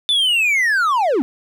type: linear sweep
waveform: triangle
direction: down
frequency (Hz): 3549 to 233.1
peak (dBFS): -12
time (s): 0.09-1.22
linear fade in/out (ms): 0
effects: none